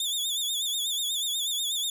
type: tone with vibrato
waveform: sawtooth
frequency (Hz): 3522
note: A7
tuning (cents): +1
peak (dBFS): -24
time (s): 0-1.9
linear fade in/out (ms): 2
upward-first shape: sine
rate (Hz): 8.2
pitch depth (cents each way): 91
effects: none